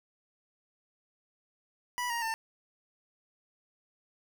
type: tone with pitch steps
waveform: 25% pulse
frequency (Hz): 980 / 937.9 / 897.6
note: B5 / A#5 / A5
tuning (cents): -14 / +10 / +34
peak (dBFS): -27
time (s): 1.98-2.34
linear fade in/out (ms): 0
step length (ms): 120
effects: 9-bit